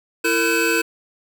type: tone cluster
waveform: square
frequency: 333.9 / 457.3 / 1519 / 2587 Hz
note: E4 / A#4 / F#6 / E7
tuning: +22 / -33 / +45 / -33 cents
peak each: -23 dBFS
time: 0.24-0.82 s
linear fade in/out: 10 ms
effects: none